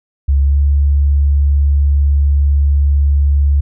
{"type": "tone with pitch glide", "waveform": "sine", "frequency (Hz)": [69.3, 71.08], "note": ["C#2", "C#2"], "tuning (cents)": [0, 44], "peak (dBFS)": -8, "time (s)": [0.28, 3.61], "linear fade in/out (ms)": 10, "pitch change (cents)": 44, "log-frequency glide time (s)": [0.41, 0.58], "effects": []}